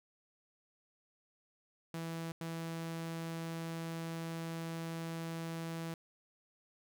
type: tone bursts at uneven times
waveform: sawtooth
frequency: 164.81 Hz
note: E3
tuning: in tune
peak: -35 dBFS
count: 2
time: 1.94-2.32 / 2.41-5.94 s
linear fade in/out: 2 ms
effects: none